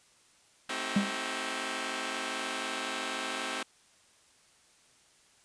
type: chord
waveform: 5% pulse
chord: A diminished seventh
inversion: none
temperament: just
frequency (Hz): 220 / 264 / 316.8 / 380.2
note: A3 / C4 / Eb4 / Gb4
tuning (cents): 0 / +16 / +31 / +47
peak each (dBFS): -30 / -26 / -29 / -28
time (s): 0.69-3.63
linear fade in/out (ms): 5
type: tone with exponential decay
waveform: triangle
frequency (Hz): 201.3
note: G3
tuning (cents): +46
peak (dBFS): -18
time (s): 0.96-1.18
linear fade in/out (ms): 5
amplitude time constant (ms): 46
effects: white hiss -63 dBFS RMS until 5.44 s + resampled to 22050 Hz